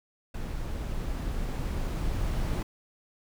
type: noise with level ramp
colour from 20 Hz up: brown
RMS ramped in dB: -34 to -28 dBFS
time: 0.34-2.63 s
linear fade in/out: 5 ms
effects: none